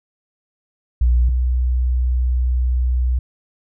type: tone pair in turn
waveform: sine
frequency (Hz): 60.6 / 62.3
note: B1 / B1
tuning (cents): -32 / +16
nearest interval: unison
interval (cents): 48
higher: second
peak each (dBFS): -10 / -14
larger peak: first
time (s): 1.01-1.29 / 1.29-3.19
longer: second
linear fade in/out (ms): 5
effects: tanh soft clip ceiling -8 dBFS